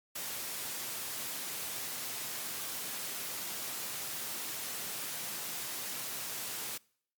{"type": "high-pass noise", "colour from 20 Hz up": "white", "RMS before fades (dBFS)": -39, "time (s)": [0.15, 6.78], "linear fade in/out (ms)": 10, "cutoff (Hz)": 100, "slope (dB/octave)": 96, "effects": ["noise-tail reverb RT60 0.6 s tail -25 dB re dry", "Opus 48 kbps"]}